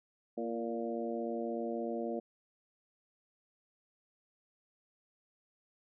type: harmonic tone with a mistuned harmonic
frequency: 116.54 Hz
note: A#2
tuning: in tune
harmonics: 2 / 3 / 4 / 5 / 6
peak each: -39 / -40 / -40 / -41 / -44 dBFS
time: 0.37-2.2 s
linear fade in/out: 10 ms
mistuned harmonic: 3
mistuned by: -33 cents
effects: none